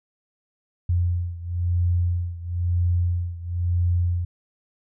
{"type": "beating tone pair", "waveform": "sine", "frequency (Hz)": [87.31, 88.31], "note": ["F2", "F2"], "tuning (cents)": [0, 20], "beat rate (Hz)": 1, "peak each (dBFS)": [-22, -25], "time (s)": [0.89, 4.25], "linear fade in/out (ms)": 5, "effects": []}